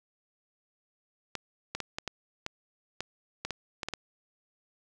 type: clicks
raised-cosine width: 0.2 ms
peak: -16 dBFS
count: 12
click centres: 1.353 / 1.75 / 1.803 / 1.985 / 2.077 / 2.464 / 3.006 / 3.45 / 3.507 / 3.832 / 3.886 / 3.937 s
effects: none